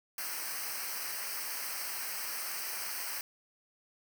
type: noise with comb filter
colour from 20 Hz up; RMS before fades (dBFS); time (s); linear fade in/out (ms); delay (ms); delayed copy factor
white; -38; 0.18-3.21; 2; 0.28; -0.9
effects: none